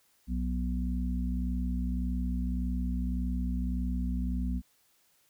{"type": "harmonic tone", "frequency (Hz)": 61.74, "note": "B1", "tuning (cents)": 0, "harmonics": [1, 3, 4], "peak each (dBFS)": [-30, -35, -36], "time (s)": [0.27, 4.62], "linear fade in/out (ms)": 50, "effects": ["white hiss -68 dBFS RMS until 5.29 s"]}